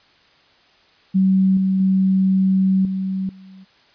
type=tone with level steps; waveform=sine; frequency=190.2 Hz; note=F#3; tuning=48 cents sharp; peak=-12 / -15 / -13 / -20 / -39 dBFS; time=1.14-3.65 s; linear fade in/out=20 ms; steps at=1.57 / 1.8 / 2.85 / 3.29 s; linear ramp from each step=2 ms; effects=white hiss -54 dBFS RMS until 3.94 s + resampled to 11025 Hz